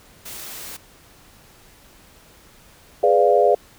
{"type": "noise", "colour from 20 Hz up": "white", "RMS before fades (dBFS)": -35, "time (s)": [0.25, 0.77], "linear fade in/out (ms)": 10}
{"type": "chord", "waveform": "sine", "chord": "G# diminished seventh", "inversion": "none", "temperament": "equal with one note detuned", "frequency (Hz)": [415.3, 495.3, 587.3, 698.5], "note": ["G#4", "B4", "D5", "F5"], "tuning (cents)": [0, 5, 0, 0], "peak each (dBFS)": -18, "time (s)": [3.03, 3.55], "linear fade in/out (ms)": 5}
{"effects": ["pink hiss -50 dBFS RMS until 3.78 s"]}